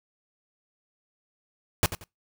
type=noise with echo; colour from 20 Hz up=pink; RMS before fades=-21 dBFS; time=1.83-1.86 s; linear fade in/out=0 ms; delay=90 ms; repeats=2; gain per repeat=-12 dB; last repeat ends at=2.04 s; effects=noise-tail reverb RT60 0.2 s tail -23 dB re dry